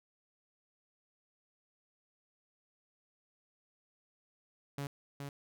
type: tone with echo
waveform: sawtooth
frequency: 141 Hz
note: C#3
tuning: 30 cents sharp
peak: -33 dBFS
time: 4.78-4.87 s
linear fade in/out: 2 ms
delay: 420 ms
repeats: 1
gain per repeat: -4 dB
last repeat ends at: 5.29 s
effects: none